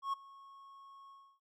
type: tone with ADSR envelope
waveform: triangle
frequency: 1097 Hz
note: C#6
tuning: 18 cents flat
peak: -29 dBFS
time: 0.02-1.4 s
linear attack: 110 ms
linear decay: 12 ms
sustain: -22 dB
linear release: 300 ms
effects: none